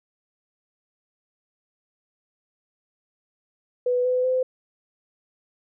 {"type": "tone with pitch steps", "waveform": "sine", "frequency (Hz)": [495.1, 503.8, 512.6], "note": ["B4", "B4", "C5"], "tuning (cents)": [4, 34, -36], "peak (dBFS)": -19, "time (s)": [3.86, 4.43], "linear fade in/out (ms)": 5, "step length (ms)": 190, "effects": []}